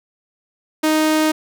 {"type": "tone", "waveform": "sawtooth", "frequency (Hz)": 311.1, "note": "D#4", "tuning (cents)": 0, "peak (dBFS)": -10, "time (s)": [0.83, 1.32], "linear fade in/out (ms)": 10, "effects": []}